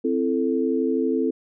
sine chord, A minor, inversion first, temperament equal with one note detuned, 261.6 / 333.7 / 440 Hz, C4 / E4 / A4, 0 / +21 / 0 cents, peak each -23 / -25 / -24 dBFS, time 0.04-1.31 s, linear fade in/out 10 ms, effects none

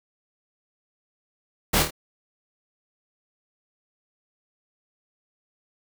pink noise with echo, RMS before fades -21 dBFS, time 1.73-1.83 s, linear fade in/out 10 ms, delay 26 ms, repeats 3, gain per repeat -5 dB, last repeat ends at 1.908 s, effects none

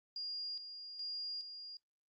sine tone with tremolo, 4829 Hz, D8, 47 cents sharp, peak -39 dBFS, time 0.16-1.77 s, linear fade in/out 2 ms, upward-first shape square, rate 1.2 Hz, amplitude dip 55%, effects noise-tail reverb RT60 0.1 s tail -23 dB re dry + Opus 24 kbps

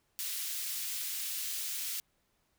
white high-pass noise, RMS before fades -37 dBFS, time 0.19-2 s, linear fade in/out 0 ms, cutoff 2500 Hz, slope 12 dB/octave, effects pink hiss -75 dBFS RMS until 2.58 s

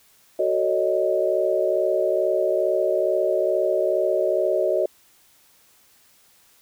sine chord, D# half-diminished seventh, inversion first, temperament just, 373.4 / 448 / 560 / 622.3 Hz, F#4 / A4 / C#5 / D#5, +16 / +31 / +18 / 0 cents, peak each -24 / -28 / -24 / -22 dBFS, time 0.39-4.86 s, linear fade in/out 5 ms, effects white hiss -57 dBFS RMS until 6.61 s

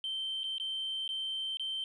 sine tone with dropouts, 3115 Hz, G7, 12 cents flat, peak -32 dBFS, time 0.04-1.84 s, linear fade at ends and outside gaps 1 ms, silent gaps 0.434-0.44 / 0.582-0.599 / 1.078-1.09 / 1.571-1.596 s, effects tanh soft clip ceiling -30 dBFS

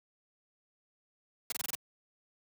white noise bursts, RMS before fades -35 dBFS, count 6, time 1.5-1.751 s, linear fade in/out 2 ms, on 21 ms, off 25 ms, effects high-pass 100 Hz 12 dB/octave

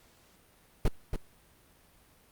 brown noise with echo, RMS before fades -22 dBFS, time 0.85-0.88 s, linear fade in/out 2 ms, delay 280 ms, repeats 1, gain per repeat -7 dB, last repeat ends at 1.16 s, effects pink hiss -62 dBFS RMS until 2.31 s + Opus 48 kbps

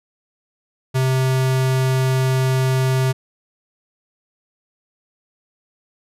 square tone, 130.81 Hz, C3, in tune, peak -16 dBFS, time 0.94-3.13 s, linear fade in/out 20 ms, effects resampled to 32000 Hz

